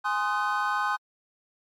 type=chord; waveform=triangle; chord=Ab dominant seventh; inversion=none; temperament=equal with one note detuned; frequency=830.6 / 1046.5 / 1244.5 / 1512.8 Hz; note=Ab5 / C6 / Eb6 / Gb6; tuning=0 / 0 / 0 / +38 cents; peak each=-28 dBFS; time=0.04-0.97 s; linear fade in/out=20 ms; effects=MP3 64 kbps